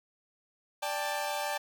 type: chord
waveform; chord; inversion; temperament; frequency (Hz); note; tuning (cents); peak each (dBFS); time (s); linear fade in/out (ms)
sawtooth; D suspended fourth; none; equal with one note detuned; 587.3 / 793.6 / 880; D5 / G5 / A5; 0 / +21 / 0; -32; 0.82-1.58; 10
effects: 10-bit